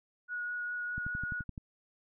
sine tone with vibrato, 1455 Hz, F#6, 29 cents flat, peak -34 dBFS, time 0.28-1.44 s, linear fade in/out 50 ms, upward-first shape triangle, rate 4.9 Hz, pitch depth 10 cents each way
click train, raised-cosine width 5 ms, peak -28 dBFS, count 8, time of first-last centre 0.98-1.578 s, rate 11.7 Hz
effects none

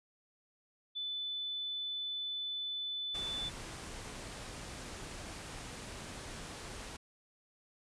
sine tone, 3500 Hz, A7, 10 cents flat, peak -36 dBFS, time 0.95-3.5 s, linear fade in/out 20 ms
pink low-pass noise, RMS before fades -46 dBFS, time 3.14-6.97 s, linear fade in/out 10 ms, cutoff 10000 Hz, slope 48 dB/octave
effects none

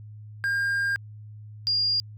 triangle / sine tone pair in turn, 1607 / 4816 Hz, G6 / D8, +43 / +43 cents, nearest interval octave + perfect fifth, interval 1900 cents, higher second, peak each -21 dBFS, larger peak neither, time 0.44-0.96 / 1.67-2 s, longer first, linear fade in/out 0 ms, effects added 106 Hz sine -40 dBFS peak until 2.17 s

